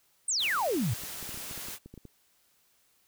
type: exponential sweep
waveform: sine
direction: down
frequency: 8940 to 98 Hz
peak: -26 dBFS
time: 0.28-0.94 s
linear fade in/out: 5 ms
type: noise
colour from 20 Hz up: white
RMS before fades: -40 dBFS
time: 0.38-1.79 s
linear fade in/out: 50 ms
type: clicks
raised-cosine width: 3 ms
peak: -33 dBFS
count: 12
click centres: 1.036 / 1.227 / 1.292 / 1.344 / 1.375 / 1.512 / 1.577 / 1.685 / 1.86 / 1.94 / 1.977 / 2.053 s
effects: white hiss -68 dBFS RMS until 3.07 s